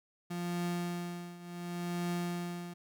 35% pulse tone with tremolo, 174.61 Hz, F3, in tune, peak -30 dBFS, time 0.3-2.74 s, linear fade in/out 10 ms, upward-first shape triangle, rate 0.69 Hz, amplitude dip 85%, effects none

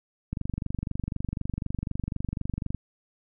click train, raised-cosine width 5 ms, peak -17 dBFS, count 59, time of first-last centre 0.33-2.747 s, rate 24 Hz, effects none

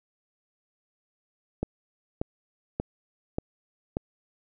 click train, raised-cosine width 2 ms, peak -14 dBFS, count 5, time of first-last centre 1.63-3.969 s, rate 1.71 Hz, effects none

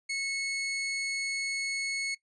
sawtooth tone, 2194 Hz, C#7, 18 cents flat, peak -27 dBFS, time 0.09-2.15 s, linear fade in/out 10 ms, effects noise-tail reverb RT60 0.1 s tail -18 dB re dry + resampled to 22050 Hz

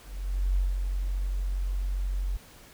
sine tone with ADSR envelope, 46.25 Hz, F#1, in tune, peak -21 dBFS, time 0.03-2.37 s, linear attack 540 ms, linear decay 170 ms, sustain -5 dB, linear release 6 ms, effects pink hiss -52 dBFS RMS until 2.73 s

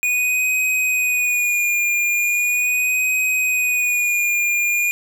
square tone with vibrato, 2463 Hz, D#7, 18 cents flat, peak -17 dBFS, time 0.03-4.91 s, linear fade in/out 0 ms, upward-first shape sine, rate 0.39 Hz, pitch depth 37 cents each way, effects none

